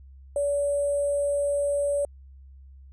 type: tone with sample-and-hold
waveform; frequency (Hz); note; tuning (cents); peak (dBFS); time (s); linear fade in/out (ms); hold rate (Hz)
sine; 572; D5; -46; -22; 0.36-2.05; 2; 8820
effects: added 67 Hz sine -45 dBFS peak until 2.92 s + resampled to 22050 Hz